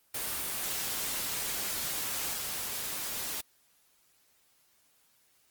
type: noise with level steps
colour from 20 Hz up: white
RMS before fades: -34 / -36 dBFS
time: 0.14-3.41 s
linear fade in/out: 5 ms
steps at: 2.33 s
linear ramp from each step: 10 ms
effects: white hiss -68 dBFS RMS until 5.5 s + Opus 24 kbps